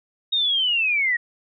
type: linear sweep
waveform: sine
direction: down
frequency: 3751 to 1864.7 Hz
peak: -18 dBFS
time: 0.32-1.17 s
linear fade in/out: 10 ms
effects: none